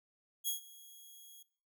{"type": "tone with ADSR envelope", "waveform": "5% pulse", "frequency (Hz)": 3312, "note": "G#7", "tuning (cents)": -5, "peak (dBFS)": -23, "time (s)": [0.44, 1.43], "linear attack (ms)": 39, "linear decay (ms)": 120, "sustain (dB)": -22, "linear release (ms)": 9, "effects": ["noise-tail reverb RT60 0.5 s tail -21 dB re dry"]}